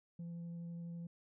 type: tone with vibrato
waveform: sine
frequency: 170 Hz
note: F3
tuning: 46 cents flat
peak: -40 dBFS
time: 0.19-1.07 s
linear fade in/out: 5 ms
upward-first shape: triangle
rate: 12 Hz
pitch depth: 9 cents each way
effects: tanh soft clip ceiling -42 dBFS